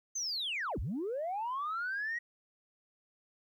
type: linear two-way sweep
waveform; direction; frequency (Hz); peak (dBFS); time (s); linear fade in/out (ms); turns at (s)
sine; down then up; 6390 to 40.01 to 1922; -32; 0.15-2.19; 10; 0.79
effects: tanh soft clip ceiling -30 dBFS + 12-bit